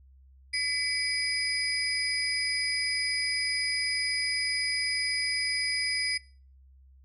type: tone cluster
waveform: sine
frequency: 2003 / 2287 / 4961 / 9820 Hz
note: B6 / D7 / D#8 / D#9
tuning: +24 / -47 / -6 / -24 cents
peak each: -33 / -32 / -30 / -38 dBFS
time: 0.53-6.18 s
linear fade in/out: 10 ms
effects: noise-tail reverb RT60 0.4 s tail -23 dB re dry + added 66 Hz sine -53 dBFS peak until 7.04 s